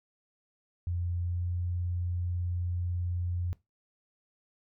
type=tone with pitch glide; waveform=sine; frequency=87.31 to 88.17 Hz; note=F2 to F2; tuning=0 to +17 cents; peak=-29 dBFS; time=0.87-3.53 s; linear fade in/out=0 ms; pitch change=+17 cents; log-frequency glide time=1.22-1.45 s; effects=noise-tail reverb RT60 0.2 s tail -19 dB re dry